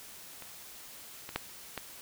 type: clicks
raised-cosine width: 0.3 ms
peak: -29 / -25 / -14 / -19 dBFS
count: 4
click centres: 0.423 / 1.291 / 1.36 / 1.777 s
effects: white hiss -49 dBFS RMS until 2.01 s